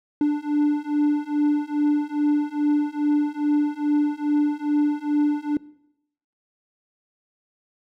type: beating tone pair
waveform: triangle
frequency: 293.7 / 296.1 Hz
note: D4 / D4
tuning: 0 / +14 cents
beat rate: 2.4 Hz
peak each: -20 dBFS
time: 0.21-5.57 s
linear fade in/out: 2 ms
effects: noise-tail reverb RT60 0.8 s tail -21 dB re dry